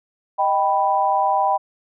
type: chord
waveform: sine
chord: Eb augmented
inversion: none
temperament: equal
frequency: 622.3 / 784 / 987.8 Hz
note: Eb5 / G5 / B5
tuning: 0 / 0 / 0 cents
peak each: -24 / -18 / -20 dBFS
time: 0.38-1.58 s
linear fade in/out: 20 ms
effects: none